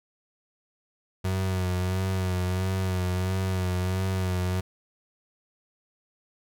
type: tone with vibrato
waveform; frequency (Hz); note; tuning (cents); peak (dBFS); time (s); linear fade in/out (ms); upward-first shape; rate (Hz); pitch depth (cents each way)
35% pulse; 92.7; F#2; +4; -23; 1.24-4.61; 10; sine; 1.5; 39
effects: none